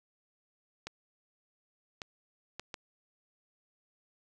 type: clicks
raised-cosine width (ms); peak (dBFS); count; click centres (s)
0.2; -22; 4; 0.87 / 2.018 / 2.596 / 2.742
effects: none